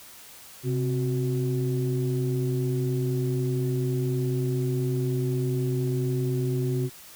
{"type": "tone cluster", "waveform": "sine", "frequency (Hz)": [131.3, 259.8, 369.8], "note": ["C3", "C4", "F#4"], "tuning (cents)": [6, -12, -1], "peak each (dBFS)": [-24, -32, -29], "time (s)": [0.63, 6.9], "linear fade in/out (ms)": 50, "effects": ["tanh soft clip ceiling -16 dBFS", "white hiss -47 dBFS RMS until 7.15 s"]}